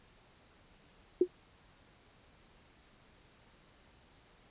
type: tone with exponential decay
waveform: sine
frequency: 360 Hz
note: F#4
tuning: 47 cents flat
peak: -18 dBFS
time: 1.21-1.28 s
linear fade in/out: 5 ms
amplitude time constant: 15 ms
effects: pink hiss -63 dBFS RMS until 4.5 s + resampled to 8000 Hz